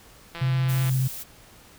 click train, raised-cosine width 0.3 ms, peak -20 dBFS, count 93, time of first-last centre 0.35-0.894 s, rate 169 Hz
sine tone with vibrato, 130.81 Hz, C3, in tune, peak -20 dBFS, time 0.41-1.08 s, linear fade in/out 10 ms, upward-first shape triangle, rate 15 Hz, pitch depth 23 cents each way
blue noise, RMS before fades -36 dBFS, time 0.68-1.24 s, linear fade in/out 20 ms
effects pink hiss -51 dBFS RMS until 1.78 s

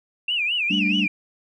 sine tone with vibrato, 2653 Hz, E7, 10 cents sharp, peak -20 dBFS, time 0.28-1.08 s, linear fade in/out 5 ms, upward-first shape sine, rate 4.7 Hz, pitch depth 200 cents each way
sine chord, G suspended second, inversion none, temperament equal, 196 / 220 / 293.7 Hz, G3 / A3 / D4, 0 / 0 / 0 cents, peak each -22 / -26 / -25 dBFS, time 0.7-1.07 s, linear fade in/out 10 ms
effects tanh soft clip ceiling -11 dBFS

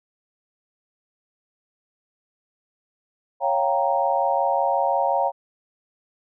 sine chord, G half-diminished seventh, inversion second, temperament equal, 554.4 / 698.5 / 784 / 932.3 Hz, Db5 / F5 / G5 / Bb5, 0 / 0 / 0 / 0 cents, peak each -24 dBFS, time 3.4-5.32 s, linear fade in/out 50 ms, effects none

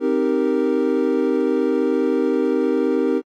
triangle chord, C minor seventh, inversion none, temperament equal, 261.6 / 311.1 / 392 / 466.2 Hz, C4 / Eb4 / G4 / Bb4, 0 / 0 / 0 / 0 cents, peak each -20 dBFS, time 0-3.22 s, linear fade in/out 50 ms, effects AAC 48 kbps

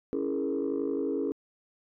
sine chord, A# half-diminished seventh, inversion first, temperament equal, 277.2 / 329.6 / 415.3 / 466.2 Hz, C#4 / E4 / G#4 / A#4, 0 / 0 / 0 / 0 cents, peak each -31 / -33 / -31 / -34 dBFS, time 0.13-1.32 s, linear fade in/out 0 ms, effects tanh soft clip ceiling -21 dBFS

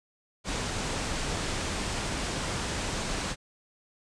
pink low-pass noise, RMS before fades -32 dBFS, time 0.44-3.36 s, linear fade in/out 50 ms, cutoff 9000 Hz, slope 48 dB/octave, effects none

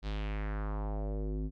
square tone with low-pass filter sweep, 51.91 Hz, G#1, in tune, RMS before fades -35 dBFS, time 0.02-1.51 s, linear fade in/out 50 ms, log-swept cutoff 4300 to 260 Hz, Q 2.3, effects none

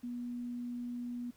sine tone, 242.4 Hz, B3, 32 cents flat, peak -37 dBFS, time 0.03-1.31 s, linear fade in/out 10 ms, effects pink hiss -66 dBFS RMS until 1.36 s

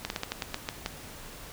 slowing click train, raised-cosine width 0.2 ms, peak -13 dBFS, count 9, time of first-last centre 0.05-0.861 s, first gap 51 ms, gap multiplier 1.19, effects pink hiss -45 dBFS RMS until 1.52 s

